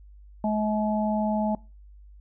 harmonic tone, 213.4 Hz, G#3, 47 cents sharp, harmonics 1 / 3 / 4, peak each -24 / -29 / -30 dBFS, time 0.44-1.55 s, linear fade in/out 2 ms, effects noise-tail reverb RT60 0.3 s tail -22 dB re dry + added 50 Hz sine -46 dBFS peak until 2.2 s

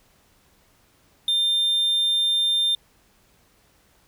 triangle tone, 3600 Hz, A7, 39 cents sharp, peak -17 dBFS, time 1.28-2.75 s, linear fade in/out 2 ms, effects pink hiss -60 dBFS RMS until 4.07 s

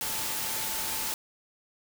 sine tone in noise, 880 Hz, A5, in tune, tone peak -43 dBFS, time 0.01-1.14 s, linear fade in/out 0 ms, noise white, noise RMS -32 dBFS, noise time 0.01-1.14 s, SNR -14 dB, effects none

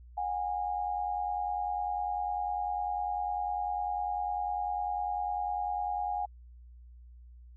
sine tone pair together, 726 / 816 Hz, F#5 / G#5, -33 / -31 cents, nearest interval major second, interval 202 cents, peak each -34 / -32 dBFS, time 0.17-6.26 s, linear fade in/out 10 ms, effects added 60 Hz sine -49 dBFS peak until 7.56 s

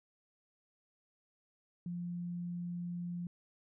sine tone, 174.61 Hz, F3, in tune, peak -37 dBFS, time 1.86-3.27 s, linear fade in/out 2 ms, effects none

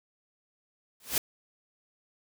white noise with exponential growth, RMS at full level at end -22 dBFS, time 1-1.18 s, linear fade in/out 2 ms, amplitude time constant 37 ms, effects none

